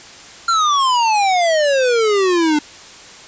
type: exponential sweep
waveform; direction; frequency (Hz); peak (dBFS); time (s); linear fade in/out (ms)
square; down; 1388 to 293.7; -13; 0.48-2.59; 5
effects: white hiss -38 dBFS RMS until 3.27 s + resampled to 16000 Hz